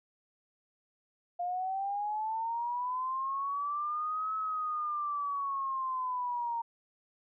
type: linear two-way sweep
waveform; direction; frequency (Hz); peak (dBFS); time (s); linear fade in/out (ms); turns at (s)
sine; up then down; 698.5 to 1293 to 923; -31; 1.39-6.62; 10; 4.35
effects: none